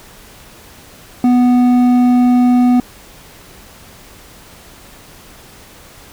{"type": "tone with hard clipping", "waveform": "triangle", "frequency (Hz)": 246.9, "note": "B3", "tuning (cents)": 0, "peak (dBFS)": -9, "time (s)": [1.24, 2.8], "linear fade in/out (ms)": 2, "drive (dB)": 10, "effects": ["pink hiss -40 dBFS RMS until 6.12 s"]}